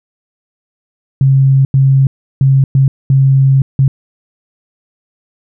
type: tone bursts at uneven times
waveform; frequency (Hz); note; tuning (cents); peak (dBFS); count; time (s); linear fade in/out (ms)
sine; 135.1; C#3; -44; -5; 6; 1.21-1.65 / 1.74-2.07 / 2.41-2.64 / 2.75-2.88 / 3.1-3.62 / 3.79-3.88; 2
effects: none